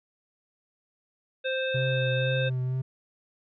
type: harmonic tone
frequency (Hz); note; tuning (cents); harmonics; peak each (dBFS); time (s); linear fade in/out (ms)
523.3; C5; 0; 1 / 3 / 5 / 7; -28 / -33 / -35 / -36; 1.44-2.5; 20
type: tone with vibrato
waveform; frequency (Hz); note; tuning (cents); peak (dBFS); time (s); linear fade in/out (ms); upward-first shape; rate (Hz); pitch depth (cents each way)
triangle; 129.5; C3; -17; -24; 1.74-2.82; 10; triangle; 2; 37
effects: none